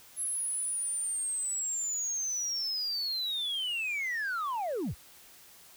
sine linear sweep, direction down, 11000 to 35 Hz, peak -28 dBFS, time 0.16-4.95 s, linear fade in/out 50 ms, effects tanh soft clip ceiling -29 dBFS + white hiss -55 dBFS RMS until 5.76 s

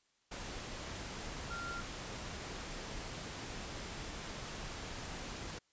sine tone in noise, 1385 Hz, F6, 15 cents flat, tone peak -41 dBFS, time 1.5-1.81 s, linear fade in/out 10 ms, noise pink, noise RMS -44 dBFS, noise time 0.31-5.59 s, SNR 0 dB, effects white hiss -75 dBFS RMS until 5.72 s + resampled to 16000 Hz

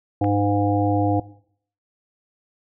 harmonic tone, 101.9 Hz, G#2, 32 cents flat, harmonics 1 / 3 / 5 / 7 / 8, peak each -22 / -21 / -27 / -25 / -29 dBFS, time 0.21-1.2 s, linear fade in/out 5 ms
click, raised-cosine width 0.5 ms, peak -20 dBFS, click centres 0.243 s
effects noise-tail reverb RT60 0.6 s tail -18 dB re dry

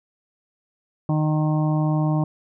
harmonic tone, 153.8 Hz, D#3, 20 cents flat, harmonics 1 / 2 / 4 / 5 / 6 / 7, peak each -19 / -25 / -31 / -33 / -35 / -36 dBFS, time 1.09-2.24 s, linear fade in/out 2 ms, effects none

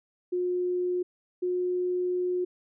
sine tone pair in turn, 359.3 / 360.7 Hz, F4 / F#4, +49 / -44 cents, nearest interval unison, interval 7 cents, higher second, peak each -25 dBFS, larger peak neither, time 0.32-1.03 / 1.42-2.45 s, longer second, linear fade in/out 10 ms, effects none

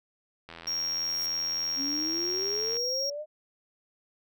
click train, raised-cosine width 0.3 ms, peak -27 dBFS, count 191, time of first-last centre 0.49-2.768 s, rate 83.4 Hz
triangle tone, 5588 Hz, F8, in tune, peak -27 dBFS, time 0.67-3.1 s, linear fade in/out 5 ms
violet noise with exponential growth, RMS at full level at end -40 dBFS, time 0.81-1.26 s, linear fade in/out 2 ms, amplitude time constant 96 ms
sine exponential sweep, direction up, 266.8 to 620 Hz, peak -33 dBFS, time 1.76-3.26 s, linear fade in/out 50 ms
effects none

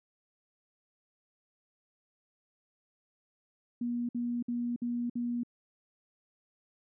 sine tone bursts, 240 Hz, B3, 49 cents flat, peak -30 dBFS, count 5, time 3.81-5.434 s, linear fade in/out 5 ms, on 280 ms, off 56 ms, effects none

